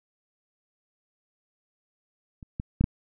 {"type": "clicks", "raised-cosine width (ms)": 5, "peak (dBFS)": [-30, -18, -10, -10], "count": 4, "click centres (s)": [2.428, 2.599, 2.81, 2.841], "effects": []}